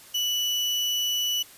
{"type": "tone", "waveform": "35% pulse", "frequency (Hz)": 2960, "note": "F#7", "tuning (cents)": 0, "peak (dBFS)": -22, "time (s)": [0.14, 1.43], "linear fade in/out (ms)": 10, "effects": ["white hiss -49 dBFS RMS until 1.57 s", "resampled to 32000 Hz"]}